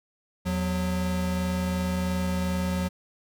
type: tone pair together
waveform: square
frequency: 81.3 / 182.1 Hz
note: E2 / F#3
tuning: -23 / -27 cents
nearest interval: octave + major second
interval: 1396 cents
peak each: -31 / -27 dBFS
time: 0.45-2.89 s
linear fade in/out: 20 ms
effects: none